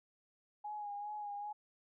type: tone with vibrato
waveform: sine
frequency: 828 Hz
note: G#5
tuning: 5 cents flat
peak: -40 dBFS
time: 0.64-1.53 s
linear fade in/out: 10 ms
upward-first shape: sine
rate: 2.5 Hz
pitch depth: 33 cents each way
effects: none